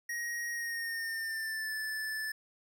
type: tone with pitch glide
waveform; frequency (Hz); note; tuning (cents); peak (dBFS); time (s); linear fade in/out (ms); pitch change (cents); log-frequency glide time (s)
square; 1885 to 1748.6; A#6 to A6; +19 to -11; -35; 0.09-2.32; 5; -130; 0.5-1.73
effects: none